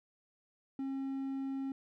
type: tone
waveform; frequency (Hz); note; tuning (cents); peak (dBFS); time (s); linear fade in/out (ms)
triangle; 270; C#4; -45; -33; 0.79-1.72; 2
effects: none